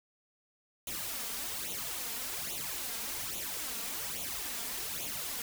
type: noise with flanger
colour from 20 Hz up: white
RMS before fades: -38 dBFS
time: 0.87-5.42 s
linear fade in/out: 2 ms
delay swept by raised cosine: 0.29 to 4.39 ms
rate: 1.2 Hz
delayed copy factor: +0.75
effects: none